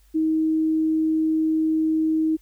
sine tone, 316.3 Hz, D#4, 29 cents sharp, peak -18 dBFS, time 0.14-2.37 s, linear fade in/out 20 ms, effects added 50 Hz sine -53 dBFS peak until 2.41 s + white hiss -63 dBFS RMS until 2.41 s

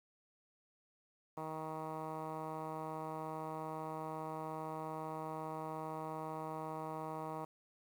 10% pulse tone with low-pass filter, 157.6 Hz, D#3, 23 cents sharp, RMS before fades -43 dBFS, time 1.37-7.45 s, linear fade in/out 5 ms, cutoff 1100 Hz, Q 2.6, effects 10-bit

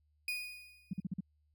35% pulse tone with exponential decay, 2472 Hz, D#7, 12 cents flat, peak -31 dBFS, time 0.28-1.02 s, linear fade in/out 2 ms, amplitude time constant 160 ms
sine tone bursts, 185.5 Hz, F#3, 5 cents sharp, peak -33 dBFS, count 5, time 0.91-1.206 s, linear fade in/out 5 ms, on 24 ms, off 44 ms
effects added 75 Hz sine -70 dBFS peak until 1.54 s

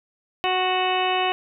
harmonic tone with a mistuned harmonic, 370 Hz, F#4, in tune, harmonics 1 / 2 / 3 / 4 / 5 / 6 / 7 / 8 / 10, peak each -27 / -23 / -28 / -37 / -33 / -34 / -29 / -28 / -39 dBFS, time 0.44-1.32 s, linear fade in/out 0 ms, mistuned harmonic 3, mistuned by -17 cents, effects none

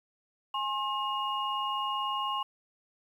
sine tone cluster, 832 / 1070 / 2858 Hz, G#5 / C6 / F7, +3 / +38 / +39 cents, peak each -36 / -31 / -36 dBFS, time 0.54-2.43 s, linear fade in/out 5 ms, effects 10-bit

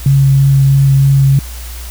sine tone with vibrato, 137.1 Hz, C#3, 19 cents flat, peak -5 dBFS, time 0.06-1.39 s, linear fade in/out 2 ms, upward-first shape sine, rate 3.1 Hz, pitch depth 11 cents each way, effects added 60 Hz sine -24 dBFS peak until 1.9 s + white hiss -32 dBFS RMS until 1.9 s

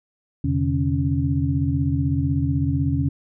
sine tone cluster, 84 / 129.8 / 145.8 / 277.1 Hz, E2 / C3 / D3 / C#4, +33 / -13 / -12 / -1 cents, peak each -24 dBFS, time 0.44-3.09 s, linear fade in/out 5 ms, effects none

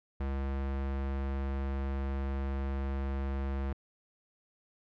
square tone, 68.1 Hz, C#2, 30 cents flat, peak -32 dBFS, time 0.2-3.73 s, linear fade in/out 5 ms, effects low-pass 2000 Hz 12 dB/octave

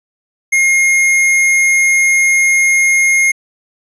square tone, 2140 Hz, C7, 38 cents sharp, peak -9 dBFS, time 0.52-3.32 s, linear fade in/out 10 ms, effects resampled to 24000 Hz

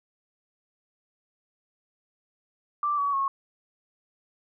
sine tone with pitch steps, 1174.7 / 1133.4 / 1093.5 Hz, D6 / C#6 / C#6, 0 / +38 / -24 cents, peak -23 dBFS, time 2.83-3.28 s, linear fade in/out 2 ms, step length 150 ms, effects none

